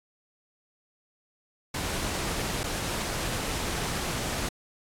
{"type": "noise with dropouts", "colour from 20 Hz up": "pink", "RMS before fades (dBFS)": -31, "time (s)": [1.74, 4.49], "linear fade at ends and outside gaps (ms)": 5, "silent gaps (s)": [2.634, 2.639], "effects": ["low-pass 11000 Hz 12 dB/octave", "AAC 64 kbps"]}